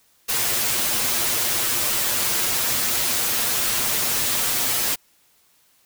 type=noise with comb filter; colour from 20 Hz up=white; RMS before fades=-22 dBFS; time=0.28-4.96 s; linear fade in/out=20 ms; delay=8.5 ms; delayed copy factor=+0.7; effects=white hiss -60 dBFS RMS until 5.85 s